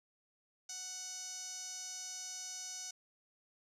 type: tone with band-pass filter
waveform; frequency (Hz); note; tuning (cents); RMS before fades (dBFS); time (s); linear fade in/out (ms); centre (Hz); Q
sawtooth; 740; F#5; 0; -45; 0.69-2.91; 5; 6100; 5.3
effects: none